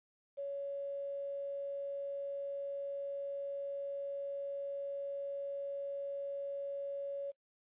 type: tone with quantisation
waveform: sine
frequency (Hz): 560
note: C#5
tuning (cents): +18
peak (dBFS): -37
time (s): 0.37-7.32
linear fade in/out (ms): 20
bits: 11
effects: noise-tail reverb RT60 0.1 s tail -23 dB re dry + resampled to 8000 Hz